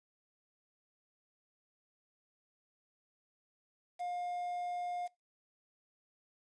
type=tone with quantisation; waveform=triangle; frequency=710 Hz; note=F5; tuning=28 cents sharp; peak=-34 dBFS; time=3.99-5.08 s; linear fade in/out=20 ms; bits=9; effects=noise-tail reverb RT60 0.2 s tail -22 dB re dry + resampled to 22050 Hz